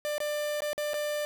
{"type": "tone with dropouts", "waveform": "45% pulse", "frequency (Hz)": 594, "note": "D5", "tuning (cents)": 20, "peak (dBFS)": -29, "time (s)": [0.05, 1.25], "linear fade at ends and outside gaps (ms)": 0, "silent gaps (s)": [[0.181, 0.203], [0.605, 0.62], [0.731, 0.779], [0.934, 0.941]], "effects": []}